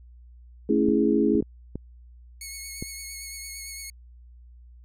sine chord, A major seventh, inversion none, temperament equal, 220 / 277.2 / 329.6 / 415.3 Hz, A3 / C#4 / E4 / G#4, 0 / 0 / 0 / 0 cents, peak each -24 dBFS, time 0.69-1.41 s, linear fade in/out 5 ms
clicks, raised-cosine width 3 ms, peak -19 dBFS, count 5, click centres 0.886 / 1.352 / 1.425 / 1.756 / 2.825 s
5% pulse tone with vibrato, 2195 Hz, C#7, 18 cents flat, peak -25 dBFS, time 2.41-3.9 s, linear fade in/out 2 ms, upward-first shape triangle, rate 8.8 Hz, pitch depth 28 cents each way
effects added 60 Hz sine -46 dBFS peak until 4.84 s + low-pass 12000 Hz 12 dB/octave

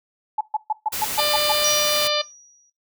sine tone bursts, 860 Hz, A5, 40 cents flat, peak -18 dBFS, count 8, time 0.38-1.522 s, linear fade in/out 5 ms, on 29 ms, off 130 ms
white noise, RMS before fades -27 dBFS, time 0.92-2.08 s, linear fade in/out 10 ms
harmonic tone, 596 Hz, D5, 25 cents sharp, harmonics 1 / 2 / 3 / 4 / 5 / 6 / 7 / 8, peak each -24 / -27 / -34 / -30 / -29 / -27 / -29 / -27 dBFS, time 1.18-2.22 s, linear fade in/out 10 ms
sine tone with exponential decay, 5780 Hz, F#8, 41 cents flat, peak -17 dBFS, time 1.64-2.7 s, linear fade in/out 5 ms, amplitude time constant 230 ms
effects noise-tail reverb RT60 0.2 s tail -18 dB re dry

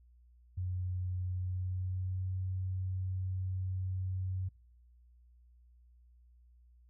sine tone with pitch glide, 91.2 to 93.33 Hz, F#2 to F#2, -24 to +15 cents, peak -33 dBFS, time 0.57-4.49 s, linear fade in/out 10 ms, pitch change +39 cents, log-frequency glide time 1.27-2.34 s, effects noise-tail reverb RT60 0.6 s tail -26 dB re dry + added 60 Hz sine -59 dBFS peak until 6.89 s

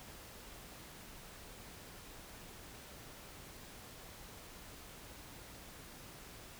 silence, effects pink hiss -53 dBFS RMS until 6.59 s

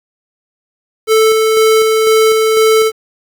square tone with tremolo, 440 Hz, A4, in tune, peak -7 dBFS, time 1.07-2.92 s, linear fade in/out 50 ms, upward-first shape square, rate 2 Hz, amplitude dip 25%, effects 7-bit

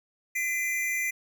square tone pair together, 2032 / 2385 Hz, B6 / D7, +49 / +26 cents, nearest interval minor third, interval 277 cents, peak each -29 / -32 dBFS, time 0.35-1.11 s, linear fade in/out 10 ms, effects none

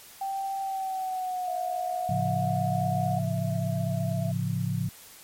sine tone with pitch glide, 780 to 723.6 Hz, G5 to F#5, -9 to -39 cents, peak -28 dBFS, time 0.21-3.19 s, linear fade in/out 5 ms, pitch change -130 cents, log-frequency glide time 0.6-1.52 s
sine tone with vibrato, 663 Hz, E5, 10 cents sharp, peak -34 dBFS, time 1.47-4.32 s, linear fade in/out 10 ms, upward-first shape sine, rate 15 Hz, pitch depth 33 cents each way
sine chord, A augmented, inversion none, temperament equal, 110 / 138.59 / 174.61 Hz, A2 / C#3 / E#3, 0 / 0 / 0 cents, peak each -30 dBFS, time 2.09-4.89 s, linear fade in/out 5 ms
effects white hiss -49 dBFS RMS until 5.23 s + MP3 64 kbps

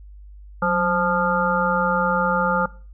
harmonic tone with a mistuned harmonic, 174.61 Hz, F3, in tune, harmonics 1 / 3 / 5 / 7 / 8, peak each -24 / -24 / -24 / -24 / -24 dBFS, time 0.62-2.66 s, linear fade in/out 5 ms, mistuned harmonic 1, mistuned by +91 cents, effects noise-tail reverb RT60 0.4 s tail -20 dB re dry + added 50 Hz sine -39 dBFS peak until 2.93 s

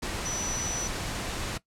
sine tone in noise, 5930 Hz, F#8, 3 cents sharp, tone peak -30 dBFS, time 0.25-0.88 s, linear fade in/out 10 ms, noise pink, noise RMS -33 dBFS, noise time 0.02-1.58 s, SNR 0 dB, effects noise-tail reverb RT60 0.1 s tail -18 dB re dry + low-pass 9000 Hz 12 dB/octave

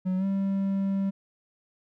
triangle tone with pitch glide, 185.4 to 195.29 Hz, F#3 to G3, +4 to -6 cents, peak -22 dBFS, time 0.05-1.11 s, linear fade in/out 20 ms, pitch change +90 cents, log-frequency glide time 0.17-0.25 s, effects none

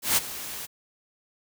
white noise with ADSR envelope, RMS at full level -20 dBFS, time 0.02-0.67 s, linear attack 150 ms, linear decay 24 ms, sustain -16 dB, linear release 24 ms, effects none

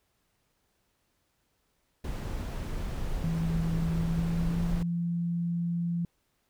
brown noise, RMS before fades -33 dBFS, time 2.04-4.83 s, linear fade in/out 5 ms
sine tone with pitch glide, 164.5 to 171.19 Hz, E3 to F3, -3 to -34 cents, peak -27 dBFS, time 3.24-6.05 s, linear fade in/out 2 ms, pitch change +69 cents, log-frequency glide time 3.89-4.78 s
effects pink hiss -74 dBFS RMS until 6.49 s

